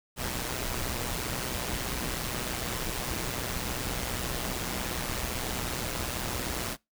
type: noise with amplitude modulation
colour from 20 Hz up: pink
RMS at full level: -30 dBFS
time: 0.16-6.77 s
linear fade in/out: 50 ms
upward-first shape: sine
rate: 124 Hz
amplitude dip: 65%
effects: noise-tail reverb RT60 0.2 s tail -23 dB re dry